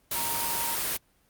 sine tone in noise, 932.3 Hz, A#5, in tune, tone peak -34 dBFS, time 0.15-0.75 s, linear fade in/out 5 ms, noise white, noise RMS -29 dBFS, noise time 0.11-0.97 s, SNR -8 dB, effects pink hiss -66 dBFS RMS until 1.29 s + Opus 32 kbps

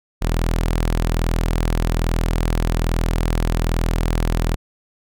sawtooth tone, 41.2 Hz, E1, in tune, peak -13 dBFS, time 0.21-4.56 s, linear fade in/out 20 ms, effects none

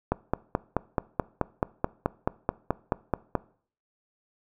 click train, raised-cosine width 1 ms, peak -9 dBFS, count 16, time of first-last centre 0.12-3.353 s, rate 4.64 Hz, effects noise-tail reverb RT60 0.5 s tail -21 dB re dry

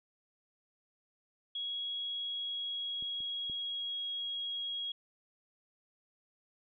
sine tone with pitch glide, 3322 to 3297 Hz, G#7 to G#7, 0 to -13 cents, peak -35 dBFS, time 1.55-4.92 s, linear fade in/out 5 ms, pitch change -13 cents, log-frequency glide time 1.98-4.33 s
clicks, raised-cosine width 3 ms, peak -41 / -45 / -37 dBFS, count 3, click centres 3.025 / 3.205 / 3.498 s
effects none

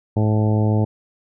harmonic tone with a mistuned harmonic, 107.2 Hz, A2, 45 cents flat, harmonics 1 / 2 / 3 / 4 / 5 / 6 / 7 / 8, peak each -16 / -22 / -26 / -28 / -30 / -32 / -33 / -34 dBFS, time 0.16-0.85 s, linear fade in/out 10 ms, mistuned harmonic 8, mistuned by +28 cents, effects none

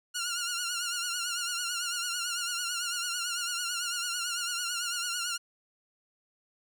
10% pulse tone with vibrato, 1415 Hz, F6, 22 cents sharp, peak -22 dBFS, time 0.14-5.38 s, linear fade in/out 20 ms, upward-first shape triangle, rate 9 Hz, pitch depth 75 cents each way, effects none

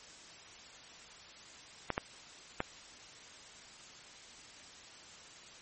clicks, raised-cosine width 0.5 ms, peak -16 dBFS, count 3, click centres 1.903 / 1.979 / 2.604 s, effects white hiss -53 dBFS RMS until 5.61 s + MP3 32 kbps

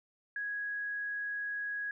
sine tone, 1661.2 Hz, G#6, in tune, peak -34 dBFS, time 0.36-1.91 s, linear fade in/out 2 ms, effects none

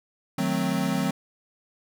square chord, D# diminished seventh, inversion none, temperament equal, 155.56 / 185 / 220 / 261.6 Hz, D#3 / F#3 / A3 / C4, 0 / 0 / 0 / 0 cents, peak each -32 / -28 / -31 / -29 dBFS, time 0.38-1.11 s, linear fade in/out 5 ms, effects none

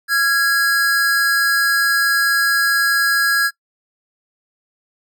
square tone pair together, 1373 / 1654.1 Hz, F6 / G#6, -30 / -7 cents, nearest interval minor third, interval 323 cents, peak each -22 / -15 dBFS, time 0.08-3.51 s, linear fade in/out 50 ms, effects noise-tail reverb RT60 0.1 s tail -21 dB re dry

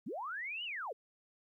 sine linear two-way sweep, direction up then down, 155.8 to 3014 to 382 Hz, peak -38 dBFS, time 0.06-0.93 s, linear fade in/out 10 ms, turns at 0.64 s, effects 13-bit

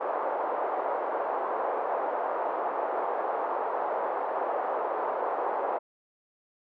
white band-pass noise, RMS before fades -30 dBFS, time 0-5.79 s, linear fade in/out 20 ms, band 450 to 960 Hz, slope 24 dB/octave, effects none

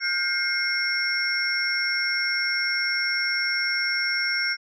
sine tone cluster, 1430 / 1570 / 2142 / 5470 Hz, F6 / G6 / C7 / F8, +41 / +2 / +40 / -37 cents, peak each -30 / -28 / -26 / -26 dBFS, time 0-4.57 s, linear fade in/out 50 ms, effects tanh soft clip ceiling -13 dBFS

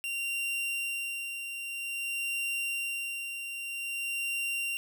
45% pulse tone with tremolo, 2766 Hz, F7, 17 cents flat, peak -30 dBFS, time 0.04-4.77 s, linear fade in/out 0 ms, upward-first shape sine, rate 0.51 Hz, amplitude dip 50%, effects none

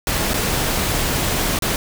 pink noise with dropouts, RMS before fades -20 dBFS, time 0.07-1.76 s, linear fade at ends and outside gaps 1 ms, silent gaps 0.335-0.341 / 1.589-1.622 s, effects none

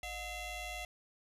20% pulse ring-modulated tone, 668 Hz, E5, 23 cents sharp, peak -32 dBFS, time 0.03-0.85 s, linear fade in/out 2 ms, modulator 1390 Hz, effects resampled to 32000 Hz

